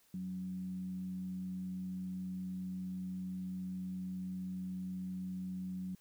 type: tone with frequency modulation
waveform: sine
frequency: 185 Hz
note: F#3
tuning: in tune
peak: -38 dBFS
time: 0.14-5.95 s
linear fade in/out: 2 ms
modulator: 94.8 Hz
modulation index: 0.23
effects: white hiss -69 dBFS RMS until 6 s